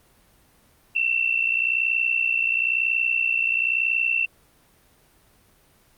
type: tone pair together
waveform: sine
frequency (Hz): 2658 / 2719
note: E7 / F7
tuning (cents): +14 / -47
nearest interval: unison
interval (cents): 39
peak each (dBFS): -23 / -22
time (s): 0.95-4.26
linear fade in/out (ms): 10
effects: pink hiss -58 dBFS RMS until 5.97 s + Opus 32 kbps